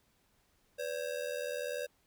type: ring-modulated tone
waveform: square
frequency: 537 Hz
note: C5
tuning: 45 cents sharp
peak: -33 dBFS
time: 0.78-1.87 s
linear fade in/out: 20 ms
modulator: 40.1 Hz
effects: pink hiss -72 dBFS RMS until 2.06 s

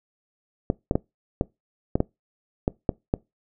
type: clicks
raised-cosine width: 2 ms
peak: -7 dBFS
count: 9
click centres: 0.701 / 0.911 / 0.955 / 1.411 / 1.955 / 2.004 / 2.679 / 2.892 / 3.139 s
effects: noise-tail reverb RT60 0.2 s tail -23 dB re dry

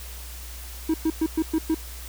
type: tone bursts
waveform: triangle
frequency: 319.6 Hz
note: D#4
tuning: 47 cents sharp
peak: -17 dBFS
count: 6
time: 0.89-1.746 s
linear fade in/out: 5 ms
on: 51 ms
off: 110 ms
effects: added 60 Hz sine -37 dBFS peak until 2.08 s + white hiss -42 dBFS RMS until 2.08 s

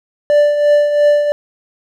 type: tone with tremolo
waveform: triangle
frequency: 587.3 Hz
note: D5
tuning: in tune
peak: -4 dBFS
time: 0.3-1.32 s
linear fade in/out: 0 ms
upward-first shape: triangle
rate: 2.9 Hz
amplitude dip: 60%
effects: none

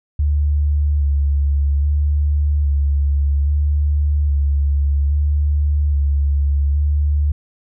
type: tone with vibrato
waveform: sine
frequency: 72.1 Hz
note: D2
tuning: 31 cents flat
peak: -13 dBFS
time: 0.19-7.32 s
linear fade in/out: 5 ms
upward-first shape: square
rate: 0.61 Hz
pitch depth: 28 cents each way
effects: none

